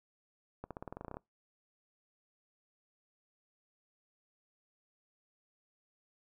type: accelerating click train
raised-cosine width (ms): 1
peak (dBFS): -28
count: 13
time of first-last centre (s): 0.64-1.17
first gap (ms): 67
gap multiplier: 0.92
effects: noise-tail reverb RT60 0.2 s tail -25 dB re dry